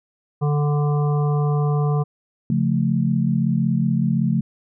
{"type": "harmonic tone", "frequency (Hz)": 146.83, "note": "D3", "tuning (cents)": 0, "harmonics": [1, 3, 5, 7, 8], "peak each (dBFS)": [-17, -27, -31, -34, -35], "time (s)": [0.41, 2.04], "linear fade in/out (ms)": 20}
{"type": "chord", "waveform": "sine", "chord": "Db augmented", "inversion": "none", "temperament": "equal", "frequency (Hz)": [138.59, 174.61, 220], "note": ["Db3", "F3", "A3"], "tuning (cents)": [0, 0, 0], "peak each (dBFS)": -21, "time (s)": [2.5, 4.41], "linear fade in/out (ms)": 2}
{"effects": []}